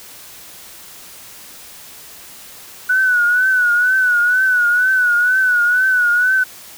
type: tone with vibrato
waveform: sine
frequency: 1480 Hz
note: F#6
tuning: in tune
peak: -11 dBFS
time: 2.89-6.44 s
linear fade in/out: 10 ms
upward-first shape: triangle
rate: 2.1 Hz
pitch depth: 79 cents each way
effects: white hiss -38 dBFS RMS until 6.77 s